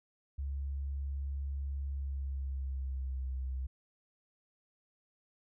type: tone with pitch glide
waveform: sine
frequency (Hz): 69.3 to 65.03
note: C#2 to C2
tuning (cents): 0 to -10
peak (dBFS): -34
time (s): 0.38-3.67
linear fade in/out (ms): 10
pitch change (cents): -110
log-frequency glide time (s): 1.88-3.28
effects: none